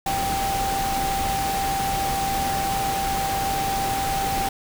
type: tone in noise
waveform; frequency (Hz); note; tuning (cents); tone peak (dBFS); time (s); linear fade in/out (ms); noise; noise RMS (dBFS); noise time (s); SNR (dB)
sine; 784; G5; 0; -23; 0.06-4.49; 5; pink; -28; 0.06-4.49; +2
effects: none